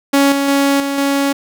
sawtooth tone with level steps, 278.7 Hz, C#4, 9 cents sharp, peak -5 / -10 / -7 / -13 / -9 dBFS, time 0.13-1.33 s, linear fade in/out 10 ms, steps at 0.32 / 0.48 / 0.8 / 0.98 s, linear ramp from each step 2 ms, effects none

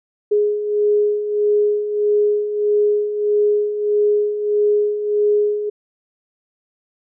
sine beating tone pair, 415.3 / 416.9 Hz, G#4 / G#4, 0 / +7 cents, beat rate 1.6 Hz, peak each -22 / -15 dBFS, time 0.31-5.7 s, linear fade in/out 10 ms, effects none

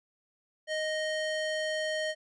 square tone with band-pass filter, 622 Hz, D#5, 1 cent flat, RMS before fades -32 dBFS, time 0.67-2.15 s, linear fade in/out 50 ms, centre 2200 Hz, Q 0.55, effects resampled to 24000 Hz

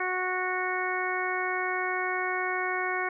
harmonic tone, 367.8 Hz, F#4, 10 cents flat, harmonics 1 / 2 / 3 / 4 / 5 / 6, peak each -34 / -34 / -34 / -34 / -34 / -34 dBFS, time 0-3.09 s, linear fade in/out 5 ms, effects none

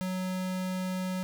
square tone, 185.2 Hz, F#3, 2 cents sharp, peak -31 dBFS, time 0.01-1.23 s, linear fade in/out 0 ms, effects none

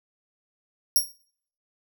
5% pulse tone with exponential decay, 5588 Hz, F8, in tune, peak -8 dBFS, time 0.96-1.12 s, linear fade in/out 1 ms, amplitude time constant 33 ms, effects noise-tail reverb RT60 0.6 s tail -24 dB re dry

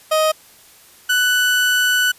30% pulse tone pair in turn, 626 / 1488.9 Hz, D#5 / F#6, +10 / +10 cents, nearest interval octave + minor third, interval 1500 cents, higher second, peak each -11 dBFS, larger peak neither, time 0.11-0.32 / 1.09-2.12 s, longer second, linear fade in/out 10 ms, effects white hiss -47 dBFS RMS until 2.18 s + resampled to 32000 Hz

